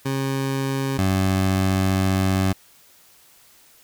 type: tone pair in turn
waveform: 20% pulse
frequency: 135.4 / 95.08 Hz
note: C#3 / F#2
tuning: -40 / +48 cents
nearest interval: tritone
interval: 612 cents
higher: first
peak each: -17 / -13 dBFS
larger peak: second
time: 0.05-0.98 / 0.98-2.53 s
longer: second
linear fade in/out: 10 ms
effects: white hiss -53 dBFS RMS until 3.83 s